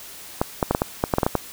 clicks, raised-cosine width 1 ms, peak -4 dBFS, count 11, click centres 0.415 / 0.628 / 0.71 / 0.749 / 0.819 / 1.039 / 1.138 / 1.184 / 1.232 / 1.265 / 1.353 s, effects white hiss -40 dBFS RMS until 1.52 s

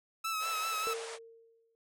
sawtooth tone with vibrato, 1300 Hz, E6, 24 cents flat, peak -29 dBFS, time 0.24-0.94 s, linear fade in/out 10 ms, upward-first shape sine, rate 5.1 Hz, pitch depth 36 cents each way
pink band-pass noise, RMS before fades -45 dBFS, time 0.39-1.19 s, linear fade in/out 50 ms, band 430 to 10000 Hz, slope 96 dB/octave
sine tone with exponential decay, 456.8 Hz, A#4, 35 cents flat, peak -33 dBFS, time 0.87-1.75 s, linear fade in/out 0 ms, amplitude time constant 190 ms
effects none

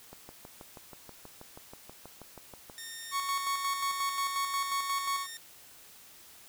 click train, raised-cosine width 1 ms, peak -32 dBFS, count 17, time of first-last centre 0.13-2.698 s, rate 6.23 Hz
10% pulse tone, 1831 Hz, A#6, 32 cents flat, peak -32 dBFS, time 2.78-5.37 s, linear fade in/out 0 ms
40% pulse tone with tremolo, 1110 Hz, C#6, 2 cents sharp, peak -28 dBFS, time 3.11-5.27 s, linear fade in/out 50 ms, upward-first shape square, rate 5.6 Hz, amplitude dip 45%
effects white hiss -54 dBFS RMS until 6.48 s

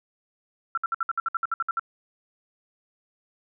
sine tone bursts, 1353 Hz, E6, 45 cents sharp, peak -22 dBFS, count 13, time 0.75-1.795 s, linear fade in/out 2 ms, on 25 ms, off 60 ms, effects none

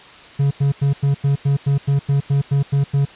triangle tone bursts, 140 Hz, C#3, 18 cents sharp, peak -11 dBFS, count 13, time 0.39-3.054 s, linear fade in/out 10 ms, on 120 ms, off 92 ms, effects white hiss -41 dBFS RMS until 3.15 s + resampled to 8000 Hz

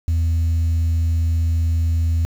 sine tone, 82.41 Hz, E2, in tune, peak -13 dBFS, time 0.08-2.25 s, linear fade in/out 0 ms, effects tanh soft clip ceiling -14 dBFS + 7-bit

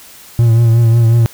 triangle tone with vibrato, 115.7 Hz, A#2, 13 cents flat, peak -4 dBFS, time 0.39-1.26 s, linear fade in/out 0 ms, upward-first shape triangle, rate 5.5 Hz, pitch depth 48 cents each way, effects white hiss -38 dBFS RMS until 1.33 s

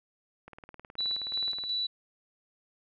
click train, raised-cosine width 0.5 ms, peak -31 dBFS, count 23, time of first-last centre 0.48-1.638 s, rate 19 Hz
sine tone with tremolo, 3951 Hz, B7, in tune, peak -28 dBFS, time 0.98-1.87 s, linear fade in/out 10 ms, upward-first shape square, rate 2.8 Hz, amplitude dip 45%
effects none

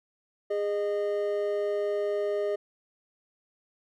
triangle tone pair together, 410 / 614.3 Hz, G#4 / D#5, -22 / -22 cents, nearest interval perfect fifth, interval 700 cents, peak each -26 / -28 dBFS, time 0.5-2.56 s, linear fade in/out 10 ms, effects none

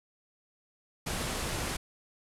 pink low-pass noise, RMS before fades -34 dBFS, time 1.06-1.77 s, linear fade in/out 10 ms, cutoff 12000 Hz, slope 48 dB/octave, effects none

